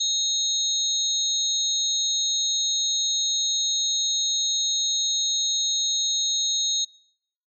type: tone cluster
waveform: sine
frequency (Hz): 3774 / 4192 / 6520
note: A#7 / C8 / G#8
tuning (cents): +21 / +2 / -33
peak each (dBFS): -24 / -29 / -26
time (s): 0-6.85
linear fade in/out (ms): 10
effects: noise-tail reverb RT60 0.7 s tail -26 dB re dry